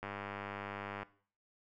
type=click train; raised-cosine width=0.5 ms; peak=-26 dBFS; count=101; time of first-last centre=0.03-1.03 s; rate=100 Hz; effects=noise-tail reverb RT60 0.5 s tail -19 dB re dry